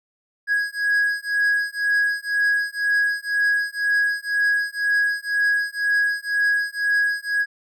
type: beating tone pair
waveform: triangle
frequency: 1656 / 1658 Hz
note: G#6 / G#6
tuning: -5 / -3 cents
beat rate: 2 Hz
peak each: -20 dBFS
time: 0.47-7.46 s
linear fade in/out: 50 ms
effects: none